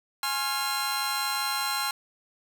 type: tone cluster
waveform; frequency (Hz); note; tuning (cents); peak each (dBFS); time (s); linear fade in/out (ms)
sawtooth; 832 / 1070 / 1388 / 4079; G#5 / C6 / F6 / C8; +3 / +38 / -11 / -45; -29; 0.23-1.91; 2
effects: none